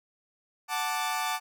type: chord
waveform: sawtooth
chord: D major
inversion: first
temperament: equal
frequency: 740 / 880 / 1174.7 Hz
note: F#5 / A5 / D6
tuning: 0 / 0 / 0 cents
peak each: -30 / -28 / -29 dBFS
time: 0.68-1.4 s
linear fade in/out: 50 ms
effects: none